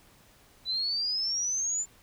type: exponential sweep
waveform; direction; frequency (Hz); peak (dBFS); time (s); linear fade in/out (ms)
sine; up; 3951 to 7190; -27; 0.65-1.86; 50
effects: pink hiss -59 dBFS RMS until 2.02 s